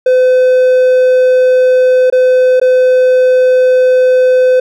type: tone with dropouts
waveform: triangle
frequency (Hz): 509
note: C5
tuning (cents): -48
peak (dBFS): -3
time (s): 0.06-4.6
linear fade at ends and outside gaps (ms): 5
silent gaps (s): 2.101-2.124 / 2.599-2.614
effects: none